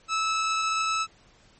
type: tone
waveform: sawtooth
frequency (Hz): 1306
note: E6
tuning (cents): -17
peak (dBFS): -20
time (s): 0.08-1.07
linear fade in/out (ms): 50
effects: pink hiss -58 dBFS RMS until 1.59 s + MP3 32 kbps